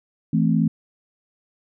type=chord; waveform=sine; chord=A minor; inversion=second; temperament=equal; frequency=164.81 / 220 / 261.6 Hz; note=E3 / A3 / C4; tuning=0 / 0 / 0 cents; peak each=-19 / -20 / -23 dBFS; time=0.33-0.68 s; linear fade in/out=5 ms; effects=none